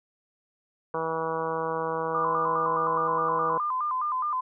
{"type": "harmonic tone", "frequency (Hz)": 162.1, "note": "E3", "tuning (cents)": -29, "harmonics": [1, 2, 3, 4, 5, 6, 7, 8, 9], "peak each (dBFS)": [-40, -40, -30, -38, -37, -33, -34, -42, -41], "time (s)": [0.94, 3.58], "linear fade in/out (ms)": 2}
{"type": "tone with vibrato", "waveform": "sine", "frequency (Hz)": 1108.7, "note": "C#6", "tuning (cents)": 0, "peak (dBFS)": -25, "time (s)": [2.14, 4.41], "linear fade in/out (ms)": 10, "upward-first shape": "square", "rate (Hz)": 4.8, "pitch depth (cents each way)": 140}
{"effects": []}